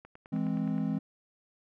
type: click train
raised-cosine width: 0.5 ms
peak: -34 dBFS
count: 8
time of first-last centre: 0.05-0.781 s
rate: 9.58 Hz
type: chord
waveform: triangle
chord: E augmented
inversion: none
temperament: equal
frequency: 164.81 / 207.7 / 261.6 Hz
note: E3 / G#3 / B#3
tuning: 0 / 0 / 0 cents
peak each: -31 / -30 / -31 dBFS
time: 0.32-0.99 s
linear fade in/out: 10 ms
effects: none